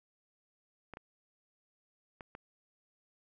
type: clicks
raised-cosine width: 0.5 ms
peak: -30 dBFS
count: 4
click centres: 0.937 / 0.971 / 2.208 / 2.351 s
effects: none